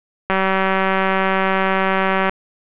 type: click train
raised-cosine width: 0.5 ms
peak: -3 dBFS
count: 382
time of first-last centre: 0.3-2.295 s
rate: 191 Hz
effects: resampled to 8000 Hz + 7-bit